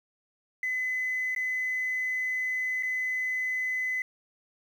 sine tone with dropouts, 2020 Hz, B6, 39 cents sharp, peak -26 dBFS, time 0.63-4.02 s, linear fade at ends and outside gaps 2 ms, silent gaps 1.349-1.362 / 2.826-2.832 s, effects tanh soft clip ceiling -23 dBFS + 9-bit

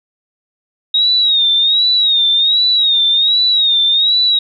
sine tone with vibrato, 3757 Hz, A#7, 13 cents sharp, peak -9 dBFS, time 0.94-4.39 s, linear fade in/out 5 ms, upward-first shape sine, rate 1.3 Hz, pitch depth 95 cents each way, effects none

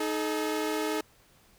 sawtooth tone pair together, 310.9 / 429.6 Hz, D#4 / A4, -1 / -41 cents, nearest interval tritone, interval 560 cents, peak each -27 dBFS, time 0-1.01 s, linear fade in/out 5 ms, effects pink hiss -61 dBFS RMS until 1.58 s

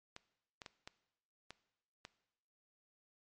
clicks, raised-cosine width 0.2 ms, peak -30 dBFS, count 6, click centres 0.164 / 0.618 / 0.662 / 0.875 / 1.506 / 2.051 s, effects noise-tail reverb RT60 0.9 s tail -18 dB re dry + MP3 48 kbps

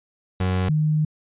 30% pulse / sine tone pair in turn, 92.5 / 153.6 Hz, F#2 / D#3, 0 / -22 cents, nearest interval major sixth, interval 878 cents, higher second, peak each -17 dBFS, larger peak neither, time 0.4-0.69 / 0.69-1.05 s, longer second, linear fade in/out 5 ms, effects resampled to 8000 Hz

